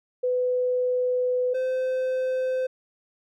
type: tone pair in turn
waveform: sine / triangle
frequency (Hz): 500 / 515.2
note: B4 / C5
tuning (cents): +21 / -27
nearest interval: minor second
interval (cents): 52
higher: second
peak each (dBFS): -21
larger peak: neither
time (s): 0.23-1.54 / 1.54-2.67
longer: first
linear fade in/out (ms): 10
effects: none